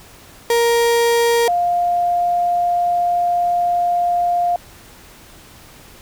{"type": "tone pair in turn", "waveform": ["35% pulse", "sine"], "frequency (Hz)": [468.6, 701.9], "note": ["A#4", "F5"], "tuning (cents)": [9, 9], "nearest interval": "perfect fifth", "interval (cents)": 700, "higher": "second", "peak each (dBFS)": [-11, -14], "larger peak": "first", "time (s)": [[0.5, 1.48], [1.48, 4.56]], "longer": "second", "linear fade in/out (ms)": 2, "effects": ["pink hiss -43 dBFS RMS until 6.01 s"]}